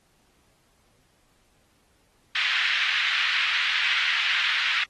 pink band-pass noise, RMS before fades -25 dBFS, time 2.35-4.84 s, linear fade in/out 5 ms, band 1700 to 3400 Hz, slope 24 dB/octave, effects pink hiss -65 dBFS RMS until 4.89 s + AAC 32 kbps

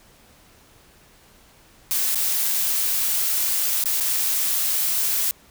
blue noise with dropouts, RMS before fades -22 dBFS, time 1.91-5.31 s, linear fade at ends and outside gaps 0 ms, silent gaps 2.147-2.156 / 3.839-3.857 / 4.001-4.007 s, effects pink hiss -53 dBFS RMS until 5.5 s

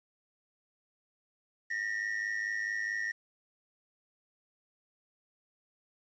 triangle ring-modulated tone, 1864.7 Hz, A#6, in tune, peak -27 dBFS, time 1.7-3.12 s, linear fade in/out 10 ms, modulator 52.3 Hz, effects resampled to 16000 Hz + 10-bit

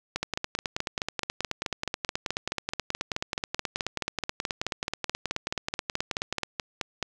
two click trains, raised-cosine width 0.2 ms, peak -11 / -11 dBFS, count 33 / 59, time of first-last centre 0.16-7.027 / 0.23-6.433 s, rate 4.66 / 9.35 Hz, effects none

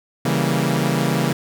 sawtooth chord, C# diminished seventh, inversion none, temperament equal, 138.59 / 164.81 / 196 / 233.1 Hz, C#3 / E3 / G3 / Bb3, 0 / 0 / 0 / 0 cents, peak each -18 / -18 / -21 / -20 dBFS, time 0.25-1.33 s, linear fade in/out 5 ms, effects none

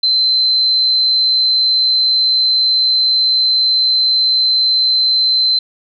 sine tone, 4081 Hz, C8, 44 cents flat, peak -10 dBFS, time 0.03-5.59 s, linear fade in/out 5 ms, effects none

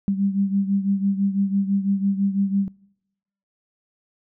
sine beating tone pair, 196 / 202 Hz, G3 / G#3, 0 / -48 cents, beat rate 6 Hz, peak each -20 / -25 dBFS, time 0.08-2.68 s, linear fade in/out 0 ms, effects noise-tail reverb RT60 0.9 s tail -25 dB re dry

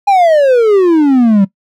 triangle exponential sweep, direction down, 825 to 189.7 Hz, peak -3 dBFS, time 0.07-1.45 s, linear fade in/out 10 ms, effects noise-tail reverb RT60 0.1 s tail -19 dB re dry

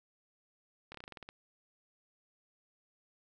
slowing click train, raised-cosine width 0.3 ms, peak -30 dBFS, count 10, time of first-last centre 0.92-1.289 s, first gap 25 ms, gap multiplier 1.12, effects none

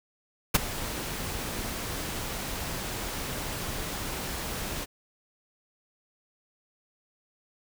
pink noise with ADSR envelope, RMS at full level -17 dBFS, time 0.54-4.86 s, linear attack 11 ms, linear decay 21 ms, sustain -17 dB, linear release 29 ms, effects none

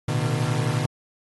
40% pulse tone cluster, 113.1 / 124.7 / 151.9 Hz, A2 / B2 / D#3, +48 / +17 / -41 cents, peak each -27 / -24 / -25 dBFS, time 0.08-0.86 s, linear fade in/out 5 ms, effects AAC 32 kbps

